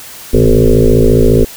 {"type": "tone with frequency modulation", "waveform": "sine", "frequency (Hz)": 193.8, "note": "G3", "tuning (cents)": -20, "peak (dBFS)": -4, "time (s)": [0.33, 1.45], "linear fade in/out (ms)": 10, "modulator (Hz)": 54.6, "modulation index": 5.3, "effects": ["white hiss -31 dBFS RMS until 1.56 s"]}